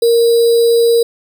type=tone with sample-and-hold; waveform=sine; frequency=466.2 Hz; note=A#4; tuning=in tune; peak=-7 dBFS; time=0.02-1.03 s; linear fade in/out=5 ms; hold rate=4410 Hz; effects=none